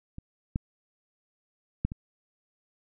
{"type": "clicks", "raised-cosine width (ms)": 5, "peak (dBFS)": [-27, -15, -13, -23], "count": 4, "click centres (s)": [0.184, 0.559, 1.85, 1.919], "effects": []}